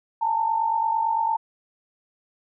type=tone pair together; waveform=sine; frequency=858.1 / 907 Hz; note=A5 / A#5; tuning=-44 / -48 cents; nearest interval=minor second; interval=96 cents; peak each=-27 / -21 dBFS; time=0.21-1.37 s; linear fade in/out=10 ms; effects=none